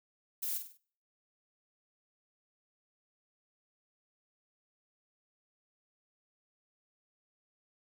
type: noise with echo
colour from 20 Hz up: violet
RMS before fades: -36 dBFS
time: 0.42-0.58 s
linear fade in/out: 10 ms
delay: 49 ms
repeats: 4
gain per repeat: -7 dB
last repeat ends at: 0.776 s
effects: noise-tail reverb RT60 0.5 s tail -23 dB re dry